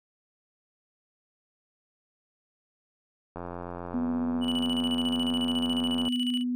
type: click train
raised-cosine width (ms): 1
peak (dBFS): -23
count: 239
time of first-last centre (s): 3.36-6.08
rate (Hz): 87.5
type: tone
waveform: sine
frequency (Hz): 246.9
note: B3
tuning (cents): 0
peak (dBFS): -26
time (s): 3.94-6.55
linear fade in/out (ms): 0
type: tone with tremolo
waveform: triangle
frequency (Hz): 2953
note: F#7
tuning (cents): -4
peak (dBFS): -27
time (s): 4.41-6.44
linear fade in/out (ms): 50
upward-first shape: square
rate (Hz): 14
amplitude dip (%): 70
effects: none